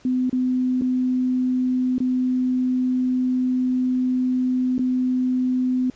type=tone with dropouts; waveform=sine; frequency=254 Hz; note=B3; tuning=49 cents sharp; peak=-18 dBFS; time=0.05-5.9 s; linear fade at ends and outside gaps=2 ms; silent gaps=0.296-0.328 / 0.812-0.819 / 1.982-2.003 / 4.781-4.792 s; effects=pink hiss -53 dBFS RMS until 5.95 s + resampled to 16000 Hz